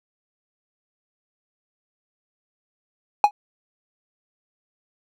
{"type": "tone with exponential decay", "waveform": "triangle", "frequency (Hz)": 830.6, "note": "G#5", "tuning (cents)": 0, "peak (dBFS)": -4, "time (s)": [3.24, 3.31], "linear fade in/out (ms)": 1, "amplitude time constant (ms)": 15, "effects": []}